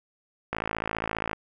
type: click train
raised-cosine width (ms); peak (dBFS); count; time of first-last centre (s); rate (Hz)
0.5; -13; 45; 0.53-1.331; 54.9
effects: none